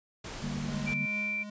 pink noise, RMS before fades -41 dBFS, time 0.24-0.94 s, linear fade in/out 5 ms
sine chord, G minor, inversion second, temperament equal, 146.83 / 196 / 233.1 Hz, D3 / G3 / Bb3, 0 / 0 / 0 cents, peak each -36 / -38 / -37 dBFS, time 0.42-1.06 s, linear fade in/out 10 ms
square tone with tremolo, 207.7 Hz, G#3, in tune, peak -37 dBFS, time 0.68-1.5 s, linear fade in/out 5 ms, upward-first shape triangle, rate 2.5 Hz, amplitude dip 60%
sine tone, 2348 Hz, D7, 1 cent flat, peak -30 dBFS, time 0.86-1.44 s, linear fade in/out 20 ms
effects resampled to 16000 Hz

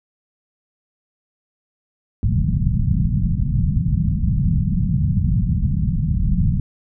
white low-pass noise, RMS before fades -18 dBFS, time 2.23-6.6 s, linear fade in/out 2 ms, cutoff 190 Hz, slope 48 dB/octave, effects none

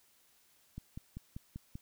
click train, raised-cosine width 5 ms, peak -30 dBFS, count 6, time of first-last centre 0.78-1.755 s, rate 5.13 Hz, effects white hiss -68 dBFS RMS until 1.81 s

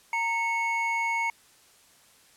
triangle tone pair together, 925 / 2200 Hz, A#5 / C#7, -14 / -14 cents, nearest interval octave + minor third, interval 1500 cents, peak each -26 dBFS, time 0.13-1.3 s, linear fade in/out 2 ms, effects white hiss -58 dBFS RMS until 2.36 s + low-pass 11000 Hz 12 dB/octave

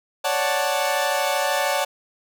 sawtooth chord, D major seventh, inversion third, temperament equal, 554.4 / 587.3 / 740 / 880 Hz, C#5 / D5 / F#5 / A5, 0 / 0 / 0 / 0 cents, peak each -22 dBFS, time 0.24-1.85 s, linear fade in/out 10 ms, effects none

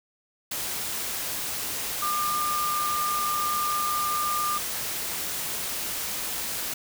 sine tone in noise, 1200 Hz, D6, 37 cents sharp, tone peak -25 dBFS, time 2.02-4.58 s, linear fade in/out 5 ms, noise white, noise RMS -31 dBFS, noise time 0.51-6.74 s, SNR +3 dB, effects none

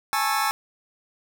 sawtooth chord, A major seventh, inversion third, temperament just, 825 / 880 / 1100 / 1320 Hz, G#5 / A5 / C#6 / E6, -12 / 0 / -14 / +2 cents, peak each -23 dBFS, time 0.13-0.51 s, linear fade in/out 0 ms, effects none

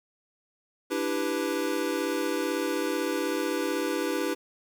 square chord, E minor seventh, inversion third, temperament equal, 293.7 / 329.6 / 392 / 493.9 Hz, D4 / E4 / G4 / B4, 0 / 0 / 0 / 0 cents, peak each -33 dBFS, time 0.9-4.35 s, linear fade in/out 20 ms, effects 9-bit

